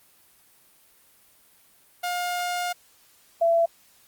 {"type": "tone pair in turn", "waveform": ["sawtooth", "sine"], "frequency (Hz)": [711, 671.1], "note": ["F5", "E5"], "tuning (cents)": [31, 31], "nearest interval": "minor second", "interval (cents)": 100, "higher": "first", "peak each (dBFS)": [-22, -17], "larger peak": "second", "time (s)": [[2.03, 2.73], [3.41, 3.66]], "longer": "first", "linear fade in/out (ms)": 10, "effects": ["white hiss -58 dBFS RMS until 4.07 s", "Opus 32 kbps"]}